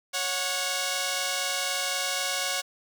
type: tone pair together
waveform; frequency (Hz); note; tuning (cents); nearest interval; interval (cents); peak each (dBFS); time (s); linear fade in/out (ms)
5% pulse; 554.4 / 731.2; C#5 / F#5; 0 / -21; perfect fourth; 479; -18; 0.13-2.62; 20
effects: none